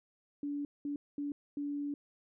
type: tone bursts at uneven times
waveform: sine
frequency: 288 Hz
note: D4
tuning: 34 cents flat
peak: -34 dBFS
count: 4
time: 0.43-0.65 / 0.85-0.96 / 1.18-1.32 / 1.57-1.94 s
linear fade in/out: 2 ms
effects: none